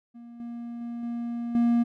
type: tone with level steps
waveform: triangle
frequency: 236.1 Hz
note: A#3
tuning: 22 cents sharp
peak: -40 / -32 / -30 / -27 / -17 dBFS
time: 0.14-1.84 s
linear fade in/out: 20 ms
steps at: 0.4 / 0.81 / 1.03 / 1.55 s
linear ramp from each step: 2 ms
effects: none